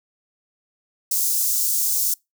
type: high-pass noise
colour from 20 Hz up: white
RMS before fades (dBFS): -21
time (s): 1.11-2.14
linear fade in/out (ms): 5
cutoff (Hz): 5600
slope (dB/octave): 24
effects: noise-tail reverb RT60 0.2 s tail -26 dB re dry